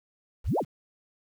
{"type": "exponential two-way sweep", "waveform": "sine", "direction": "up then down", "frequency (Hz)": [33.92, 942, 91.1], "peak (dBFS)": -23, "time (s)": [0.44, 0.65], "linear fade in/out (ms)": 50, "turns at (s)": 0.59, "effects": ["9-bit"]}